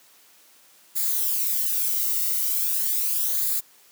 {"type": "noise with flanger", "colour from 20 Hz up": "violet", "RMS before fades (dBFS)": -24, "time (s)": [0.95, 3.61], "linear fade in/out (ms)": 20, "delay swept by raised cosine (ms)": [0.34, 1.23], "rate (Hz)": 0.39, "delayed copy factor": -0.55, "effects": ["white hiss -55 dBFS RMS until 3.91 s", "high-pass 200 Hz 12 dB/octave"]}